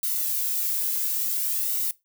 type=noise with flanger; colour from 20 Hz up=violet; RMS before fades=-26 dBFS; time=0.03-1.91 s; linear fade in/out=2 ms; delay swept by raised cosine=1.2 to 2.15 ms; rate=0.57 Hz; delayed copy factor=-0.6; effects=noise-tail reverb RT60 0.2 s tail -20 dB re dry